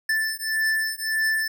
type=beating tone pair; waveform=square; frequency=1760 / 1761.7 Hz; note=A6 / A6; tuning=0 / +2 cents; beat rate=1.7 Hz; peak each=-26 dBFS; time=0.09-1.48 s; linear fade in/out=5 ms; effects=none